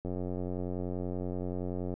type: click train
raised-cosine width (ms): 2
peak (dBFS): -23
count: 172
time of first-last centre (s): 0.05-1.94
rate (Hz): 90.5
effects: none